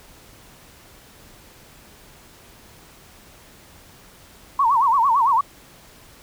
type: tone with vibrato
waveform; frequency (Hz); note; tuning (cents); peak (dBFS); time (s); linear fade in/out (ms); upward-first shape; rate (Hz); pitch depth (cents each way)
sine; 1010; B5; +39; -14; 4.59-5.41; 5; sine; 8.9; 210
effects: pink hiss -48 dBFS RMS until 6.22 s